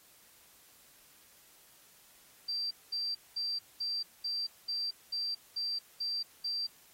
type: tone bursts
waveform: sine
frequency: 4699 Hz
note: D8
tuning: in tune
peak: -32 dBFS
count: 10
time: 2.48-6.67 s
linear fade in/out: 10 ms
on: 230 ms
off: 210 ms
effects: white hiss -61 dBFS RMS until 6.93 s + AAC 48 kbps

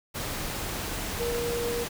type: tone in noise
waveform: sine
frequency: 473.9 Hz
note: A#4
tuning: 28 cents sharp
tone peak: -28 dBFS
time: 1.19-1.85 s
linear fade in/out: 20 ms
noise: pink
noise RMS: -33 dBFS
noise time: 0.14-1.89 s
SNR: +2 dB
effects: none

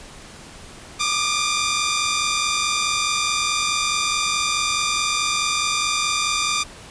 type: tone pair together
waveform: 10% pulse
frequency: 1174.7 / 1219.4 Hz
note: D6 / D#6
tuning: 0 / -35 cents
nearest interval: minor second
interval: 65 cents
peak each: -14 dBFS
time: 0.99-6.64 s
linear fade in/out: 20 ms
effects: pink hiss -41 dBFS RMS until 6.9 s + resampled to 22050 Hz

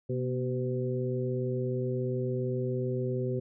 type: harmonic tone with a mistuned harmonic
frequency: 127 Hz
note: B2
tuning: 49 cents sharp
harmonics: 1 / 2 / 3 / 4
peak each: -31 / -37 / -33 / -37 dBFS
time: 0.09-3.4 s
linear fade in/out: 10 ms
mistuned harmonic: 2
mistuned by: -68 cents
effects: none

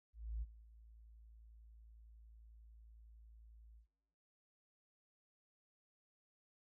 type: tone with ADSR envelope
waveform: sine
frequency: 55.5 Hz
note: A1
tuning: 16 cents sharp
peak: -37 dBFS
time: 0.13-3.87 s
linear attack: 290 ms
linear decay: 32 ms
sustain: -21 dB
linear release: 100 ms
effects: noise-tail reverb RT60 1.0 s tail -22 dB re dry + tanh soft clip ceiling -35 dBFS

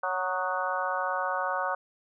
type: harmonic tone with a mistuned harmonic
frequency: 185 Hz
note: F#3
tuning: in tune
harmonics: 3 / 4 / 5 / 6 / 7 / 8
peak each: -34 / -34 / -34 / -34 / -34 / -34 dBFS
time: 0.03-1.75 s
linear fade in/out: 5 ms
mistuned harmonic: 7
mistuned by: -58 cents
effects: none

